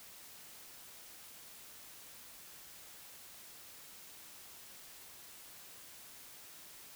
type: silence
effects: white hiss -54 dBFS RMS until 6.95 s